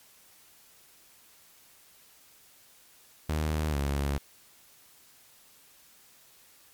sawtooth tone with pitch glide, 77.2 to 70.38 Hz, D#2 to C#2, -13 to +27 cents, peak -23 dBFS, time 3.29-4.18 s, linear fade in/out 5 ms, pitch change -160 cents, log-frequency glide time 3.7-3.76 s, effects white hiss -58 dBFS RMS until 6.73 s + MP3 96 kbps

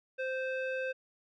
square tone with low-pass filter, 521 Hz, C5, 7 cents flat, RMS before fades -35 dBFS, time 0.18-0.93 s, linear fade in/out 20 ms, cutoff 2200 Hz, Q 3.7, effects none

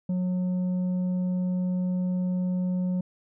sine tone with tanh clipping, 181.9 Hz, F#3, 29 cents flat, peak -25 dBFS, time 0.09-3.01 s, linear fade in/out 5 ms, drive 5 dB, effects none

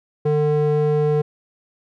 square tone with band-pass filter, 149.7 Hz, D3, 33 cents sharp, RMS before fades -18 dBFS, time 0.25-1.22 s, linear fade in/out 10 ms, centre 350 Hz, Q 5.5, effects none

